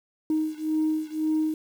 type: beating tone pair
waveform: sine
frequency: 311.1 / 313 Hz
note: D#4 / D#4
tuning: 0 / +10 cents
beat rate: 1.9 Hz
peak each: -25 / -26 dBFS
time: 0.3-1.54 s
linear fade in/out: 2 ms
effects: tanh soft clip ceiling -17 dBFS + 8-bit